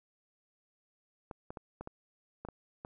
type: clicks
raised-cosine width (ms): 1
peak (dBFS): -28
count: 8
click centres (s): 1.312 / 1.505 / 1.572 / 1.81 / 1.874 / 2.45 / 2.487 / 2.849
effects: none